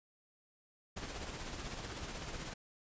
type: noise with tremolo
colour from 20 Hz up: pink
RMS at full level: -42 dBFS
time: 0.96-2.54 s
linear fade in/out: 10 ms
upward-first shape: sine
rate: 16 Hz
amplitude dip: 40%
effects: resampled to 16000 Hz